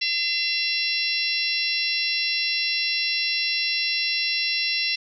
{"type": "harmonic tone", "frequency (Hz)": 680, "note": "F5", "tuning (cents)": -46, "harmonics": [3, 4, 5, 6, 7, 8], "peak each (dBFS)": [-31, -26, -33, -28, -32, -28], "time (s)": [0.01, 4.96], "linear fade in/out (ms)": 10, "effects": []}